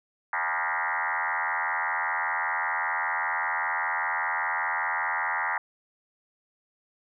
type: tone with frequency modulation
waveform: sine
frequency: 1396.9 Hz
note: F6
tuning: in tune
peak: -25 dBFS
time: 0.33-5.58 s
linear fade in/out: 2 ms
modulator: 85.1 Hz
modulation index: 7.1
effects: none